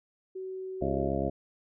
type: tone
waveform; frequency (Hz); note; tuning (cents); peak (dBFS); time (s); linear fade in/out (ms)
sine; 376.6; F#4; +31; -35; 0.35-1.1; 10
type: harmonic tone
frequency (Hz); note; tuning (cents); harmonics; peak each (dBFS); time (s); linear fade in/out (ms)
68.1; C#2; -30; 1 / 2 / 3 / 4 / 5 / 6 / 8 / 9 / 10; -36 / -36 / -36 / -36 / -36 / -36 / -36 / -36 / -36; 0.81-1.3; 10
effects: none